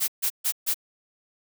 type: noise bursts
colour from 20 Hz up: blue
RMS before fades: -24 dBFS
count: 4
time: 0-0.744 s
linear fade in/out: 20 ms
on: 81 ms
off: 140 ms
effects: none